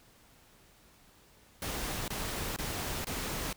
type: noise bursts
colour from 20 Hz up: pink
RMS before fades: -36 dBFS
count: 4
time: 1.62-3.529 s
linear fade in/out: 2 ms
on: 460 ms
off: 23 ms
effects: pink hiss -61 dBFS RMS until 3.56 s